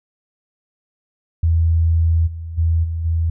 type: tone with level steps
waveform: sine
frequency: 82.41 Hz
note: E2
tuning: in tune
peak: -12 / -26 / -13 / -20 / -15 dBFS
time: 1.43-3.3 s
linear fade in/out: 5 ms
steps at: 2.26 / 2.57 / 2.83 / 3.04 s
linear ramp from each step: 20 ms
effects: none